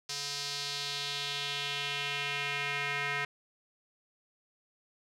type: tone with band-pass filter sweep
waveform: square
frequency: 142.8 Hz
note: D3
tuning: 48 cents flat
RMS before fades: -35 dBFS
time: 0.09-3.25 s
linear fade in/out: 5 ms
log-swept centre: 5200 to 2000 Hz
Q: 2.4
effects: none